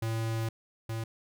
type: tone pair in turn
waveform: square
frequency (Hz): 112.8 / 112.8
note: A2 / A2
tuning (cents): +44 / +44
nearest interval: unison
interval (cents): 0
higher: neither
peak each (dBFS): -30 / -33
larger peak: first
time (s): 0.02-0.49 / 0.89-1.04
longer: first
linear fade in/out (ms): 5
effects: none